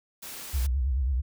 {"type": "noise", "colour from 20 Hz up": "white", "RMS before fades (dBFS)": -40, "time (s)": [0.22, 0.67], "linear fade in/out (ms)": 10}
{"type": "tone with vibrato", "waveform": "sine", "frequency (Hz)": 65.5, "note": "C2", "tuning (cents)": 2, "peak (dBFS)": -23, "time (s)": [0.53, 1.22], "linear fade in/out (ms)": 20, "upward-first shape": "triangle", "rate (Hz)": 9.2, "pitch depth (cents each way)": 190}
{"effects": []}